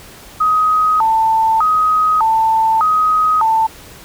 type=tone with vibrato; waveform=sine; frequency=1058 Hz; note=C6; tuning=19 cents sharp; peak=-10 dBFS; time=0.4-3.67 s; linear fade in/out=10 ms; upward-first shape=square; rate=0.83 Hz; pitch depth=300 cents each way; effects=pink hiss -38 dBFS RMS until 4.04 s